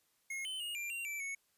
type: tone with pitch steps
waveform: square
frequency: 2158 / 3052 / 2861 / 2376 / 2760 / 2327 / 2211 Hz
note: C#7 / G7 / F7 / D7 / F7 / D7 / C#7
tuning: -47 / -47 / +41 / +20 / -21 / -17 / -5 cents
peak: -39 dBFS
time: 0.3-1.35 s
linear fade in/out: 5 ms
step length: 150 ms
effects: white hiss -75 dBFS RMS until 1.57 s + resampled to 32000 Hz